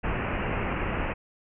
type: low-pass noise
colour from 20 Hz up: pink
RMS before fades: -29 dBFS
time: 0.03-1.14 s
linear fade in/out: 20 ms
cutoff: 2800 Hz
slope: 96 dB/octave
effects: none